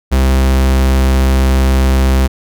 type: tone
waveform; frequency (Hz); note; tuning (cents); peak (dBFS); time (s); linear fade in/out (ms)
45% pulse; 65.8; C2; +10; -8; 0.11-2.28; 20
effects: none